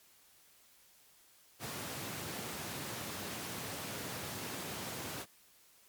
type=high-pass noise; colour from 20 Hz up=pink; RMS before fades=-42 dBFS; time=1.59-5.26 s; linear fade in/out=50 ms; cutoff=100 Hz; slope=24 dB/octave; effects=white hiss -64 dBFS RMS until 5.88 s + MP3 96 kbps